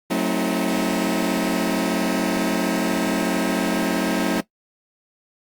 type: chord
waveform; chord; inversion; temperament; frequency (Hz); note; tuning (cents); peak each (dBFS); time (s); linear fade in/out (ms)
sawtooth; F# diminished seventh; none; just; 185 / 222 / 266.4 / 319.7; F#3 / A3 / C4 / Eb4; 0 / +16 / +31 / +47; -21; 0.1-4.41; 10
effects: noise-tail reverb RT60 0.1 s tail -17 dB re dry + Opus 32 kbps